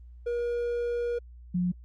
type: tone pair in turn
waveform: triangle / sine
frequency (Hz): 477.4 / 178.82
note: A#4 / F3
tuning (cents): +41 / +41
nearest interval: octave + perfect fourth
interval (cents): 1700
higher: first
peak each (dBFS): -25 / -24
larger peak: second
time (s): 0.26-1.19 / 1.54-1.72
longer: first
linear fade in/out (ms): 10
effects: added 60 Hz sine -45 dBFS peak until 1.84 s + Opus 32 kbps